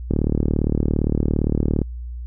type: click train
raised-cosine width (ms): 3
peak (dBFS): -6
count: 65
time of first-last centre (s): 0.11-1.817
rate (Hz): 37.5
effects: added 60 Hz sine -28 dBFS peak until 2.26 s